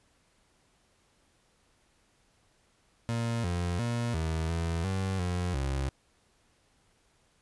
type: tone with pitch steps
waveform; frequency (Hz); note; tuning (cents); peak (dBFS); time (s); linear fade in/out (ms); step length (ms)
30% pulse; 116.5 / 87.6 / 118.5 / 80.5 / 83.4 / 95.5 / 89.2 / 67.7; A#2 / F2 / A#2 / E2 / E2 / G2 / F2 / C#2; -1 / +6 / +29 / -41 / +21 / -45 / +37 / -40; -26; 3.09-5.89; 0; 350
effects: pink hiss -68 dBFS RMS until 7.41 s + resampled to 24000 Hz